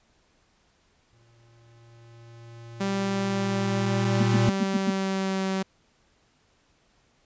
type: tone with exponential growth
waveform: square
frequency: 116.54 Hz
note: A#2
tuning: in tune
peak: -20 dBFS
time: 1.13-4.49 s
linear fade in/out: 0 ms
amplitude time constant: 730 ms
type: tone with pitch glide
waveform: sawtooth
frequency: 196 to 191.08 Hz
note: G3 to G3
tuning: 0 to -44 cents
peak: -21 dBFS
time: 2.8-5.63 s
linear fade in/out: 10 ms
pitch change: -44 cents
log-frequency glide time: 4.05-5.48 s
type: tone bursts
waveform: sine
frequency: 220.3 Hz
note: A3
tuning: 2 cents sharp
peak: -21 dBFS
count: 6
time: 4.2-4.904 s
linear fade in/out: 5 ms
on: 34 ms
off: 100 ms
effects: pink hiss -65 dBFS RMS until 7.25 s + resampled to 16000 Hz